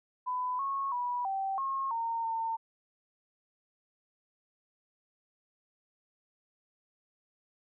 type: tone with pitch steps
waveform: sine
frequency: 1001 / 1097 / 977 / 776 / 1081 / 918 / 906 Hz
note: B5 / C#6 / B5 / G5 / C#6 / A#5 / A#5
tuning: +23 / -18 / -19 / -18 / -44 / -27 / -50 cents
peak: -30 dBFS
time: 0.26-2.57 s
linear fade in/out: 20 ms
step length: 330 ms
effects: none